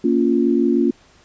sine chord, Bb minor, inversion none, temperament just, 233.1 / 279.7 / 349.6 Hz, Bb3 / Db4 / F4, 0 / +16 / +2 cents, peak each -18 dBFS, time 0.04-0.91 s, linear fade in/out 5 ms, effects pink hiss -52 dBFS RMS until 1.24 s + resampled to 16000 Hz

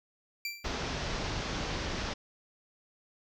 25% pulse tone with exponential decay, 2349 Hz, D7, in tune, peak -27 dBFS, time 0.45-0.77 s, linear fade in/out 2 ms, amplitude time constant 69 ms
pink low-pass noise, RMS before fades -35 dBFS, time 0.64-2.14 s, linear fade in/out 10 ms, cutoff 6200 Hz, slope 48 dB/octave
effects none

